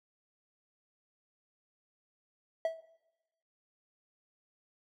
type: tone with exponential decay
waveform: triangle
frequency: 652 Hz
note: E5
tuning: 19 cents flat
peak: -23 dBFS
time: 2.65-2.8 s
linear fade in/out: 2 ms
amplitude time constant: 32 ms
effects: noise-tail reverb RT60 0.9 s tail -17 dB re dry